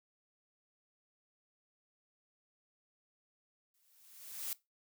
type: noise with exponential growth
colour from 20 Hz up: blue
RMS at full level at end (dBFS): -37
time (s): 3.74-4.53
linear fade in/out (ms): 2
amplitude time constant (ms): 170
effects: noise-tail reverb RT60 0.2 s tail -19 dB re dry